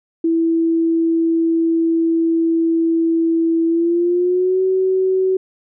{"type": "tone with pitch glide", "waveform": "sine", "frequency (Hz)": [329.6, 376.4], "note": ["E4", "F#4"], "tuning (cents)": [0, 30], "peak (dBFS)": -13, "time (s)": [0.24, 5.37], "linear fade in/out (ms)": 5, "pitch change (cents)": 230, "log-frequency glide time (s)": [3.66, 4.62], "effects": []}